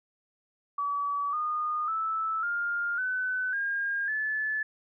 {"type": "tone with pitch steps", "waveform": "sine", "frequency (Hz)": [1143, 1225, 1313, 1407.2, 1508.2, 1616.4, 1732.5], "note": ["D6", "D#6", "E6", "F6", "F#6", "G#6", "A6"], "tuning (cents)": [-47, -27, -7, 13, 33, -47, -27], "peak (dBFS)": -27, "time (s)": [0.78, 4.63], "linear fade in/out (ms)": 5, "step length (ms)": 550, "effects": []}